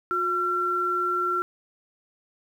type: tone pair together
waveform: sine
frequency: 360 / 1359.2 Hz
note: F#4 / F6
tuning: -47 / -47 cents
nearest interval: octave + major seventh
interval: 2300 cents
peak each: -30 / -23 dBFS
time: 0.11-1.42 s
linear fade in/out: 0 ms
effects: 9-bit